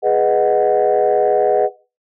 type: chord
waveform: sine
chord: G# minor seventh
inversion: none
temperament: equal with one note detuned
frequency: 415.3 / 493.9 / 620.1 / 740 Hz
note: G#4 / B4 / D#5 / F#5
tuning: 0 / 0 / -6 / 0 cents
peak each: -16 dBFS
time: 0.02-1.7 s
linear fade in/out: 50 ms
effects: noise-tail reverb RT60 0.3 s tail -17 dB re dry + tanh soft clip ceiling -5 dBFS